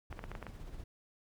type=noise with tremolo; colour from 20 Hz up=brown; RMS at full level=-45 dBFS; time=0.1-0.84 s; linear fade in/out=5 ms; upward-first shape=sine; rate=16 Hz; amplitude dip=40%
type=clicks; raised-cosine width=0.5 ms; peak=-28 dBFS; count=7; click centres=0.127 / 0.192 / 0.24 / 0.316 / 0.352 / 0.427 / 0.467 s
effects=none